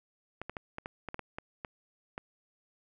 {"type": "clicks", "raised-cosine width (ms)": 0.5, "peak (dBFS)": -23, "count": 11, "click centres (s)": [0.416, 0.496, 0.568, 0.784, 0.859, 1.087, 1.144, 1.193, 1.385, 1.648, 2.179], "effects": []}